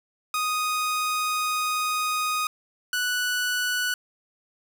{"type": "tone pair in turn", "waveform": "sawtooth", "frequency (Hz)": [1244.5, 1480], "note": ["D#6", "F#6"], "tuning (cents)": [0, 0], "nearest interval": "minor third", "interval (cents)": 300, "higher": "second", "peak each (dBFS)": -20, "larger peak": "neither", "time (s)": [[0.34, 2.47], [2.93, 3.94]], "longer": "first", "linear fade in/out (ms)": 2, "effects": []}